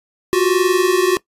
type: tone pair together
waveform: square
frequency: 355.7 / 376.8 Hz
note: F4 / F#4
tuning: +32 / +32 cents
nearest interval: minor second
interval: 100 cents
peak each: -16 dBFS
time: 0.33-1.17 s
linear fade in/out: 0 ms
effects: noise-tail reverb RT60 0.1 s tail -19 dB re dry + resampled to 32000 Hz